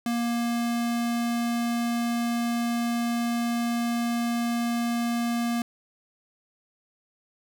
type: tone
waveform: square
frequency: 235.9 Hz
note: A#3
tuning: 21 cents sharp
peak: -25 dBFS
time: 0.06-5.62 s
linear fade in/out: 2 ms
effects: none

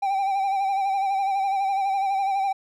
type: tone with vibrato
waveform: triangle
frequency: 783 Hz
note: G5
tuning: 2 cents flat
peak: -19 dBFS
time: 0.02-2.53 s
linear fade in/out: 10 ms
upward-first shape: sine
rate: 12 Hz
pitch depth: 45 cents each way
effects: none

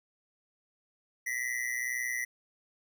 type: ring-modulated tone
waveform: square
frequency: 1975.5 Hz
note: B6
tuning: in tune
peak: -29 dBFS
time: 1.26-2.25 s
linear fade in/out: 10 ms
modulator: 61 Hz
effects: none

